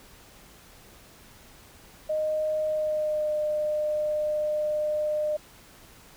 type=tone with pitch glide; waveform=sine; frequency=618 to 605.3 Hz; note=D#5 to D#5; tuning=-12 to -48 cents; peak=-24 dBFS; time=2.09-5.37 s; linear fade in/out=10 ms; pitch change=-36 cents; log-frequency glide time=2.66-3.37 s; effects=pink hiss -52 dBFS RMS until 6.16 s